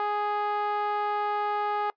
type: tone with band-pass filter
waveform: sawtooth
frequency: 415.3 Hz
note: G#4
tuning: in tune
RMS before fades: -28 dBFS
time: 0-1.9 s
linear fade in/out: 0 ms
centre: 990 Hz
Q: 3.1
effects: noise-tail reverb RT60 0.1 s tail -22 dB re dry + resampled to 11025 Hz